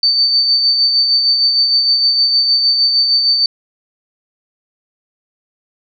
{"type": "tone with tremolo", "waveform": "sine", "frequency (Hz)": 4565, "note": "D8", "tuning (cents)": -50, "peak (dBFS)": -8, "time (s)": [0.03, 3.46], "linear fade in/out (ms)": 2, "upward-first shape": "sine", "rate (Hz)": 6.5, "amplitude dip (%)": 40, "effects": []}